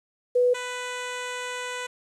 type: tone pair in turn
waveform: sine / 10% pulse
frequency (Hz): 493.9 / 496.6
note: B4 / B4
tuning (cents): 0 / +9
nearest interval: unison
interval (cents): 9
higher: second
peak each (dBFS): -17 / -22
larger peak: first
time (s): 0.35-0.54 / 0.54-1.87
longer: second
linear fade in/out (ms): 10
effects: resampled to 24000 Hz + 9-bit